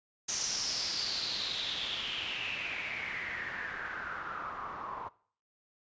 white noise with low-pass filter sweep, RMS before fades -37 dBFS, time 0.28-5.09 s, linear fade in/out 10 ms, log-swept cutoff 6200 to 1000 Hz, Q 6.3, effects noise-tail reverb RT60 0.5 s tail -20 dB re dry + resampled to 16000 Hz

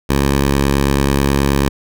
10% pulse tone, 69.3 Hz, C#2, in tune, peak -4 dBFS, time 0.09-1.69 s, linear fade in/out 10 ms, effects none

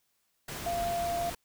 sine tone in noise, 690 Hz, F5, 21 cents flat, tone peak -29 dBFS, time 0.66-1.3 s, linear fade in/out 5 ms, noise pink, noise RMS -39 dBFS, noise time 0.48-1.35 s, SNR +7 dB, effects white hiss -75 dBFS RMS until 1.44 s

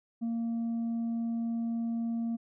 triangle tone with tanh clipping, 230.9 Hz, A#3, 16 cents flat, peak -30 dBFS, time 0.21-2.37 s, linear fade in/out 20 ms, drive 7 dB, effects none

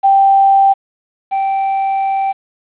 sine / triangle tone pair in turn, 784 / 779.5 Hz, G5 / G5, 0 / -10 cents, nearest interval unison, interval 10 cents, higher first, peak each -6 / -11 dBFS, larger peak first, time 0.03-0.74 / 1.31-2.33 s, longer second, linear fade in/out 20 ms, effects resampled to 8000 Hz + 7-bit

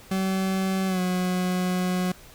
40% pulse tone with pitch glide, 190.3 to 182.23 Hz, F#3 to F#3, +49 to -26 cents, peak -22 dBFS, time 0.11-2.12 s, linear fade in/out 5 ms, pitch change -75 cents, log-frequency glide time 0.87-1 s, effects pink hiss -49 dBFS RMS until 2.34 s

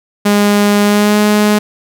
sawtooth tone with pitch glide, 205.2 to 209.6 Hz, G#3 to G#3, -21 to +16 cents, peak -4 dBFS, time 0.25-1.59 s, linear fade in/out 10 ms, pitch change +37 cents, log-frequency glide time 0.82-1.18 s, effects none

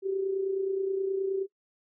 sine tone with amplitude modulation, 386.7 Hz, G4, 24 cents flat, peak -24 dBFS, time 0.02-1.47 s, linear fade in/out 50 ms, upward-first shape sine, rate 29.5 Hz, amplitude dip 55%, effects noise-tail reverb RT60 0.1 s tail -19 dB re dry

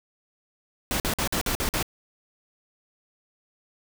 pink noise bursts, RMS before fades -26 dBFS, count 7, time 0.91-1.827 s, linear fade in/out 0 ms, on 89 ms, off 49 ms, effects none

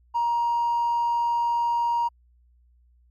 sine tone with hard clipping, 943 Hz, A#5, 20 cents sharp, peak -21 dBFS, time 0.14-2.09 s, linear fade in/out 20 ms, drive 1 dB, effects added 60 Hz sine -56 dBFS peak until 3.1 s + MP3 64 kbps

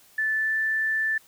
sine tone with pitch glide, 1752 to 1762.1 Hz, A6 to A6, -8 to +2 cents, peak -22 dBFS, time 0.18-1.18 s, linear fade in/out 5 ms, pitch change +10 cents, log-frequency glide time 0.34-0.55 s, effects white hiss -56 dBFS RMS until 1.27 s

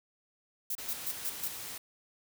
violet noise bursts, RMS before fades -34 dBFS, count 5, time 0.7-1.48 s, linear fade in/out 5 ms, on 52 ms, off 130 ms
white noise, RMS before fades -42 dBFS, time 0.78-1.78 s, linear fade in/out 5 ms
effects none

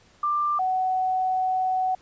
sine tone pair in turn, 1186 / 747.1 Hz, D6 / F#5, +17 / +17 cents, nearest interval minor sixth, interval 800 cents, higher first, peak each -21 dBFS, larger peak neither, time 0.23-0.59 / 0.59-1.95 s, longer second, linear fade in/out 5 ms, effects pink hiss -57 dBFS RMS until 2.01 s + resampled to 16000 Hz

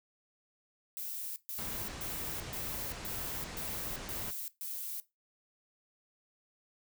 violet noise bursts, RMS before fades -40 dBFS, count 8, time 0.97-5 s, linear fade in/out 0 ms, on 390 ms, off 130 ms
pink low-pass noise, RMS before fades -44 dBFS, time 1.58-4.31 s, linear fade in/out 5 ms, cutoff 8200 Hz, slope 24 dB/octave
effects noise-tail reverb RT60 0.2 s tail -17 dB re dry

